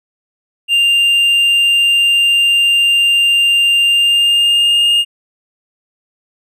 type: tone with pitch glide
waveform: triangle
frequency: 2794 to 2831 Hz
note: F7 to F7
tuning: 0 to +23 cents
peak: -7 dBFS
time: 0.68-5.05 s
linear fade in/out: 50 ms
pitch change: +23 cents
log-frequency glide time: 3.84-4.91 s
effects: none